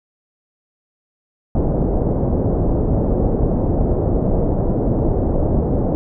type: low-pass noise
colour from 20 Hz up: pink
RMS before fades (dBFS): -17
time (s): 1.55-5.95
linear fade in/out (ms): 0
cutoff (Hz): 630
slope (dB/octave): 24
effects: none